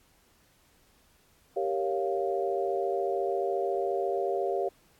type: chord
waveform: sine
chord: G half-diminished seventh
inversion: none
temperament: equal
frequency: 392 / 466.2 / 554.4 / 698.5 Hz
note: G4 / Bb4 / Db5 / F5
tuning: 0 / 0 / 0 / 0 cents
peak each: -30 / -34 / -33 / -32 dBFS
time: 1.56-4.69 s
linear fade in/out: 10 ms
effects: pink hiss -64 dBFS RMS until 4.99 s + AAC 64 kbps